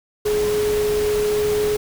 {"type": "tone in noise", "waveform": "sine", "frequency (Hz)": 420.4, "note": "G#4", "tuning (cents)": 21, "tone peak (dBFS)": -17, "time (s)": [0.25, 1.77], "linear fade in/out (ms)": 10, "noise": "pink", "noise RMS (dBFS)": -29, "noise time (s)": [0.25, 1.77], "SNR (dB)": 9, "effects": []}